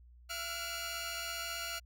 15% pulse tone cluster, 677 / 1345 / 1429 / 2315 Hz, E5 / E6 / F6 / D7, +46 / +34 / +39 / -25 cents, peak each -38 / -40 / -34 / -38 dBFS, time 0.29-1.8 s, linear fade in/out 20 ms, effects added 60 Hz sine -55 dBFS peak until 1.85 s

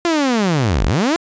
sawtooth linear two-way sweep, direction down then up, 350 to 36.71 to 350 Hz, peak -10 dBFS, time 0.05-1.16 s, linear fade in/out 0 ms, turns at 0.85 s, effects resampled to 16000 Hz

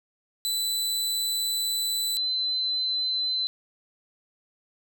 sawtooth / sine tone pair in turn, 3992 / 4048 Hz, B7 / B7, +18 / +42 cents, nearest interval unison, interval 24 cents, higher second, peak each -22 / -24 dBFS, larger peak first, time 0.45-2.17 / 2.17-3.47 s, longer first, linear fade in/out 0 ms, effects none

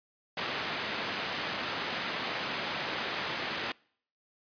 white band-pass noise, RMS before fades -35 dBFS, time 0.37-3.72 s, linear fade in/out 2 ms, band 140 to 3000 Hz, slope 12 dB/octave, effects noise-tail reverb RT60 0.6 s tail -26 dB re dry + resampled to 11025 Hz

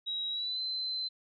sine tone with pitch glide, 3843 to 4069 Hz, B7 to C8, -48 to -49 cents, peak -32 dBFS, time 0.06-1.09 s, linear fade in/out 20 ms, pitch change +99 cents, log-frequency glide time 0.3-0.61 s, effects none

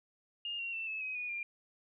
sine tone with pitch steps, 2828 / 2751 / 2675 / 2602 / 2531 / 2462 / 2395 Hz, F7 / F7 / E7 / E7 / D#7 / D#7 / D7, +21 / -27 / +25 / -23 / +29 / -19 / +33 cents, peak -36 dBFS, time 0.45-1.43 s, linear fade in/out 2 ms, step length 140 ms, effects none

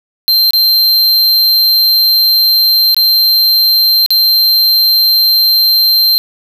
square tone with dropouts, 4145 Hz, C8, 17 cents flat, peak -7 dBFS, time 0.28-6.18 s, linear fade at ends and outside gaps 0 ms, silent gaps 0.507-0.534 / 2.945-2.966 / 4.062-4.105 s, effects 7-bit

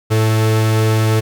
45% pulse tone pair together, 110 / 437.1 Hz, A2 / A4, 0 / -11 cents, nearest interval 2 octaves, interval 2389 cents, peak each -12 / -22 dBFS, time 0.1-1.21 s, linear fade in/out 20 ms, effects none

